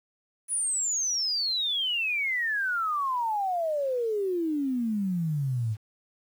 sine exponential sweep, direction down, 10100 to 104 Hz, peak -25 dBFS, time 0.48-5.77 s, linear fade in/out 50 ms, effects 9-bit

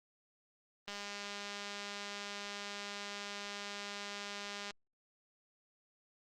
click train, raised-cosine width 0.2 ms, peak -26 dBFS, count 778, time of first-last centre 0.88-4.708 s, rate 203 Hz, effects Opus 24 kbps

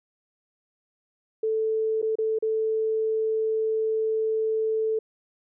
sine tone with dropouts, 440 Hz, A4, in tune, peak -22 dBFS, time 1.43-4.99 s, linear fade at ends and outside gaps 5 ms, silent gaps 2.017-2.026 / 2.155-2.185 / 2.388-2.424 s, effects none

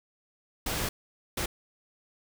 pink noise bursts at uneven times, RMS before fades -31 dBFS, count 2, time 0.66-0.89 / 1.37-1.46 s, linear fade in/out 5 ms, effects none

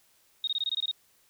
sine tone bursts, 3729 Hz, A#7, in tune, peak -26 dBFS, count 9, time 0.44-0.913 s, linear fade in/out 2 ms, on 33 ms, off 22 ms, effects white hiss -65 dBFS RMS until 1.29 s

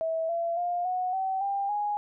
sine tone with pitch steps, 650 / 676.8 / 704.7 / 733.8 / 764.1 / 795.6 / 828.5 Hz, E5 / E5 / F5 / F#5 / G5 / G5 / G#5, -24 / +45 / +15 / -15 / -44 / +25 / -4 cents, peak -26 dBFS, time 0.01-1.97 s, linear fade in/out 0 ms, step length 280 ms, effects none

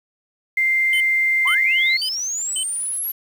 sine tone, 2093 Hz, C7, in tune, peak -15 dBFS, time 0.57-1.97 s, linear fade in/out 5 ms
square tone bursts, 3054 Hz, G7, 46 cents flat, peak -24 dBFS, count 4, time 0.93-2.632 s, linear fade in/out 2 ms, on 73 ms, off 470 ms
sine linear sweep, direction up, 937 to 11770 Hz, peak -22 dBFS, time 1.45-3.12 s, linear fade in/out 10 ms
effects 7-bit

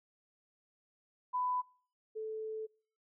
sine tone pair in turn, 998 / 437.2 Hz, B5 / A4, +18 / -11 cents, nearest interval octave + major second, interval 1429 cents, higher first, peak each -31 / -37 dBFS, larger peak first, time 1.33-1.62 / 2.15-2.67 s, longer second, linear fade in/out 20 ms, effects noise-tail reverb RT60 0.5 s tail -26 dB re dry

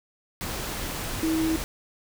sine tone in noise, 320.7 Hz, E4, 48 cents flat, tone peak -22 dBFS, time 1.23-1.56 s, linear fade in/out 0 ms, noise pink, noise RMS -32 dBFS, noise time 0.41-1.64 s, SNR +7 dB, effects none

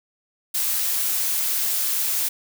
blue noise, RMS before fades -23 dBFS, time 0.54-2.29 s, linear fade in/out 10 ms, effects none

